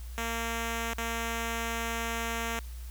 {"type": "tone with dropouts", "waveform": "5% pulse", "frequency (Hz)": 230, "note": "A#3", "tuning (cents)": -23, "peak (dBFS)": -20, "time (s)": [0.18, 2.59], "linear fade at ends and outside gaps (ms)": 0, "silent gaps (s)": [0.934, 0.984], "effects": ["added 60 Hz sine -38 dBFS peak until 2.9 s", "white hiss -54 dBFS RMS until 2.9 s"]}